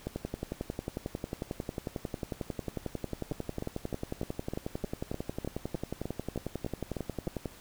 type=two click trains; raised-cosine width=2 ms; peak=-20 / -21 dBFS; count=83 / 14; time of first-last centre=0.07-7.457 / 3.32-7.271 s; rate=11.1 / 3.29 Hz; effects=pink hiss -53 dBFS RMS until 7.6 s